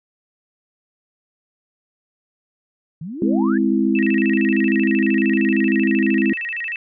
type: exponential sweep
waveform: sine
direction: up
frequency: 146.83 to 1812 Hz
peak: -27 dBFS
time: 3.01-3.58 s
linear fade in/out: 5 ms
type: chord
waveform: sine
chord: Ab augmented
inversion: none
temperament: equal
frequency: 207.7 / 261.6 / 329.6 Hz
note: Ab3 / C4 / E4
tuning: 0 / 0 / 0 cents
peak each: -19 dBFS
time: 3.22-6.33 s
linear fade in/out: 2 ms
type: tone with vibrato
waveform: sine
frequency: 2230 Hz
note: C#7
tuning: 10 cents sharp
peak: -23 dBFS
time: 3.95-6.76 s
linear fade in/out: 2 ms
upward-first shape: square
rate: 13 Hz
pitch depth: 290 cents each way
effects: none